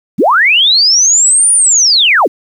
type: linear two-way sweep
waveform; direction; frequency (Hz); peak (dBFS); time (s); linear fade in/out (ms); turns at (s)
sine; up then down; 130.4 to 9640 to 181.2; -5; 0.18-2.28; 20; 1.53
effects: 7-bit